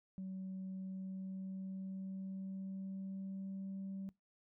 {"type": "tone with pitch glide", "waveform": "sine", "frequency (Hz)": [189, 193.53], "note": ["F#3", "G3"], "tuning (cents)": [37, -22], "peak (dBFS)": -40, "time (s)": [0.18, 4.09], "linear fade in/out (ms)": 0, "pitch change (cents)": 41, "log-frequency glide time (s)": [0.66, 3.79], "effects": ["noise-tail reverb RT60 0.2 s tail -24 dB re dry", "tanh soft clip ceiling -39 dBFS"]}